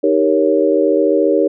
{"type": "chord", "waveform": "sine", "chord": "Eb dominant seventh", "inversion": "none", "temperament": "equal", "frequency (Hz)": [311.1, 392, 466.2, 554.4], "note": ["Eb4", "G4", "Bb4", "Db5"], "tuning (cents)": [0, 0, 0, 0], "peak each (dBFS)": -16, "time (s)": [0.03, 1.48], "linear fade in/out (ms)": 10, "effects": []}